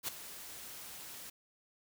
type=noise with ADSR envelope; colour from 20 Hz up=white; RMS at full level=-35 dBFS; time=0.03-1.3 s; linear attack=49 ms; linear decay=12 ms; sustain=-13 dB; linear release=7 ms; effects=none